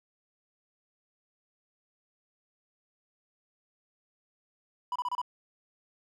triangle tone bursts, 987.8 Hz, B5, in tune, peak -27 dBFS, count 5, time 4.92-5.216 s, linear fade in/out 2 ms, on 36 ms, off 29 ms, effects none

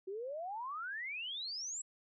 sine exponential sweep, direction up, 368.5 to 7870 Hz, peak -39 dBFS, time 0.07-1.82 s, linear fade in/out 10 ms, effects none

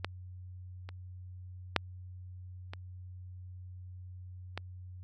clicks, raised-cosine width 0.3 ms, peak -16 / -29 / -8 / -25 / -20 dBFS, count 5, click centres 0.046 / 0.89 / 1.763 / 2.735 / 4.576 s, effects added 91 Hz sine -44 dBFS peak until 5.03 s + AAC 64 kbps

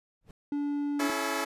brown noise with exponential growth, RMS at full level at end -41 dBFS, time 0.21-0.31 s, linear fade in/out 1 ms, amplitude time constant 20 ms
triangle tone, 288.5 Hz, D4, 31 cents flat, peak -26 dBFS, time 0.52-1.1 s, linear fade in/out 2 ms
10% pulse chord, A major, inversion first, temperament equal with one note detuned, 277.2 / 329.6 / 430.4 Hz, C#4 / E4 / A4, 0 / 0 / -38 cents, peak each -25 dBFS, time 0.99-1.45 s, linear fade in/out 10 ms
effects resampled to 32000 Hz

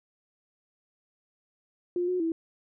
sine tone with pitch steps, 353.4 / 363.6 / 328 Hz, F4 / F#4 / E4, +21 / -30 / -9 cents, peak -25 dBFS, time 1.96-2.32 s, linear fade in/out 2 ms, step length 120 ms, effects none

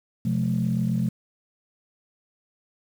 sine tone cluster, 128.1 / 176.1 / 214.6 Hz, C3 / F3 / A3, -36 / +15 / -43 cents, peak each -25 dBFS, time 0.25-1.09 s, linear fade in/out 5 ms, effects tanh soft clip ceiling -14 dBFS + 8-bit

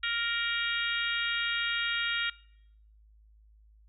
harmonic tone with a mistuned harmonic, 466.9 Hz, A#4, 3 cents sharp, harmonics 3 / 4 / 5 / 6 / 7 / 8, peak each -34 / -35 / -36 / -37 / -37 / -38 dBFS, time 0.03-2.3 s, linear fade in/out 5 ms, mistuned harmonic 6, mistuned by +21 cents, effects noise-tail reverb RT60 0.8 s tail -23 dB re dry + added 53 Hz sine -56 dBFS peak until 3.88 s

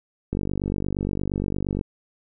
click train, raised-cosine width 3 ms, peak -13 dBFS, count 73, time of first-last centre 0.33-1.811 s, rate 48.6 Hz, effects none

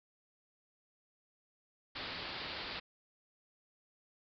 white low-pass noise, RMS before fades -43 dBFS, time 1.95-2.8 s, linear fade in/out 10 ms, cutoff 4800 Hz, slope 96 dB/octave, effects none

